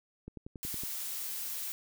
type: click train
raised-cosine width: 3 ms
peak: -30 dBFS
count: 7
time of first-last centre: 0.28-0.836 s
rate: 10.8 Hz
type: noise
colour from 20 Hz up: blue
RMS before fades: -38 dBFS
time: 0.63-1.72 s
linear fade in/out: 0 ms
effects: none